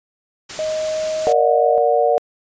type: noise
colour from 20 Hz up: white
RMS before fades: -30 dBFS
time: 0.49-1.33 s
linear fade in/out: 10 ms
type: tone with pitch glide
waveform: sine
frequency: 625 to 629.3 Hz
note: D#5 to D#5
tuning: +8 to +19 cents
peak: -19 dBFS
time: 0.59-1.78 s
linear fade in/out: 0 ms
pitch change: +11 cents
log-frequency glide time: 0.8-1.47 s
type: chord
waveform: sine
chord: Bb augmented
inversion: none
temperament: just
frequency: 466.2 / 582.7 / 728.4 Hz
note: Bb4 / D5 / F#5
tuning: 0 / -14 / -27 cents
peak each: -17 dBFS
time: 1.27-2.18 s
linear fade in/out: 0 ms
effects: resampled to 16000 Hz